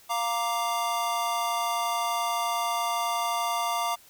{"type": "chord", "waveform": "square", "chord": "Bb major", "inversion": "second", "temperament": "equal", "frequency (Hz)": [698.5, 932.3, 1174.7], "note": ["F5", "Bb5", "D6"], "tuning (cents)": [0, 0, 0], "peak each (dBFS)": -31, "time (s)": [0.09, 3.96], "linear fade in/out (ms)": 20, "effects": ["white hiss -55 dBFS RMS until 4.09 s"]}